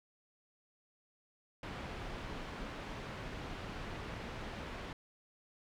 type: low-pass noise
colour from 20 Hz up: pink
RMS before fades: -44 dBFS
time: 1.63-4.93 s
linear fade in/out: 2 ms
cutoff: 2900 Hz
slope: 12 dB/octave
effects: none